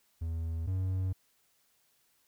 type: tone pair in turn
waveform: triangle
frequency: 81.8 / 93.6 Hz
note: E2 / F#2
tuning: -13 / +20 cents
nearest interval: major second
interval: 233 cents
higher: second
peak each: -30 / -27 dBFS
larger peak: second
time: 0.21-0.67 / 0.67-1.13 s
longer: neither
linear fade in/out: 10 ms
effects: white hiss -71 dBFS RMS until 2.27 s